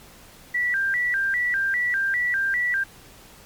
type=tone with vibrato; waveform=sine; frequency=1760 Hz; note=A6; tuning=in tune; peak=-20 dBFS; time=0.54-2.84 s; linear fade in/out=10 ms; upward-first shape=square; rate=2.5 Hz; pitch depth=180 cents each way; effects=pink hiss -48 dBFS RMS until 3.45 s + MP3 96 kbps